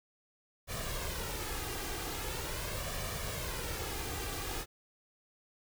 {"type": "noise with flanger", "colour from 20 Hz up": "pink", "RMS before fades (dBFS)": -38, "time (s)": [0.67, 4.66], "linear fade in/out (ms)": 50, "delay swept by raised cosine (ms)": [1.7, 2.54], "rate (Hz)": 0.42, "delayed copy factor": 0.55, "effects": []}